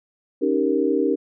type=chord; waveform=sine; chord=Eb dominant seventh; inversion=third; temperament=equal; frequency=277.2 / 311.1 / 392 / 466.2 Hz; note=Db4 / Eb4 / G4 / Bb4; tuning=0 / 0 / 0 / 0 cents; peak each=-23 dBFS; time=0.41-1.16 s; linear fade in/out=20 ms; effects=none